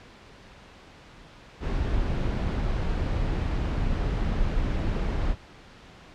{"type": "noise", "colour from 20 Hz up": "brown", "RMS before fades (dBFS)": -26, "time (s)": [1.6, 5.36], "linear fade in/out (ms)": 50, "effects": ["pink hiss -49 dBFS RMS until 6.14 s", "low-pass 4000 Hz 12 dB/octave"]}